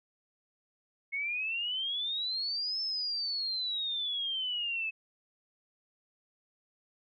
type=exponential two-way sweep; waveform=sine; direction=up then down; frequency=2177 to 5300 to 2588 Hz; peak=-31 dBFS; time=1.12-4.91 s; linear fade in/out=20 ms; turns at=2.81 s; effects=none